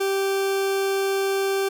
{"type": "tone", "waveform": "40% pulse", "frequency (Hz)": 390.5, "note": "G4", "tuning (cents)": -7, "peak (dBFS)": -20, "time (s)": [0, 1.69], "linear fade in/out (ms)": 10, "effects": []}